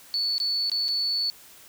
sine tone with dropouts, 4449 Hz, C#8, 5 cents sharp, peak -23 dBFS, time 0.14-1.3 s, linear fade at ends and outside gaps 0 ms, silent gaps 0.381-0.401 / 0.698-0.717 / 0.882-0.887 s, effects white hiss -50 dBFS RMS until 1.68 s

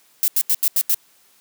violet noise bursts, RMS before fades -17 dBFS, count 6, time 0.23-0.945 s, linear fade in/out 0 ms, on 50 ms, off 83 ms, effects white hiss -56 dBFS RMS until 1.4 s + high-pass 150 Hz 12 dB/octave

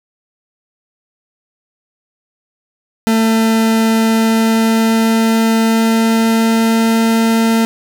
40% pulse tone with pitch glide, 223.6 to 226.2 Hz, A3 to A3, +28 to +48 cents, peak -9 dBFS, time 3.07-7.65 s, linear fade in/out 0 ms, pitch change +20 cents, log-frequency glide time 3.94-7.02 s, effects none

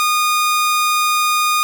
sawtooth tone, 1226 Hz, D#6, 26 cents flat, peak -10 dBFS, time 0-1.63 s, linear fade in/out 0 ms, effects none

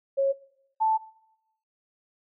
sine tone pair in turn, 547 / 879.3 Hz, C#5 / A5, -23 / -1 cents, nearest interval minor sixth, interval 822 cents, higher second, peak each -20 dBFS, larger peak neither, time 0.17-0.33 / 0.8-0.98 s, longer second, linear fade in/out 20 ms, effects noise-tail reverb RT60 0.9 s tail -22 dB re dry

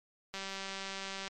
click train, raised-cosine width 0.2 ms, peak -23 dBFS, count 183, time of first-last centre 0.34-1.278 s, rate 194 Hz, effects MP3 64 kbps

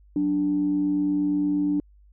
sine tone pair together, 185 / 293.5 Hz, F#3 / D4, 0 / -1 cents, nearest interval minor sixth, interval 799 cents, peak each -30 / -20 dBFS, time 0.16-1.8 s, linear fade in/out 2 ms, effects tanh soft clip ceiling -14 dBFS + added 50 Hz sine -51 dBFS peak until 2.12 s

